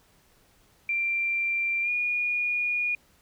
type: tone with pitch glide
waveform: sine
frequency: 2364 to 2440 Hz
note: D7 to D#7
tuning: +11 to -34 cents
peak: -24 dBFS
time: 0.89-2.95 s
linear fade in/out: 2 ms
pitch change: +55 cents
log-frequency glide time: 1.82-1.9 s
effects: pink hiss -62 dBFS RMS until 3.21 s